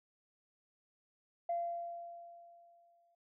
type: tone with exponential decay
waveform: sine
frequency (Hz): 687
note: F5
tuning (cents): -29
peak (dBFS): -31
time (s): 1.49-3.15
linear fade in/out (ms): 5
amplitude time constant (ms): 360
effects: tanh soft clip ceiling -27 dBFS